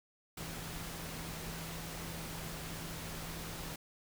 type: tone in noise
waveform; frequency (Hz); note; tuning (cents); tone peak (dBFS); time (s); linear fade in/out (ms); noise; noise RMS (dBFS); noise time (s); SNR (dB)
sine; 163.5; E3; -14; -47; 0.37-3.76; 5; pink; -44; 0.37-3.76; -6
effects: none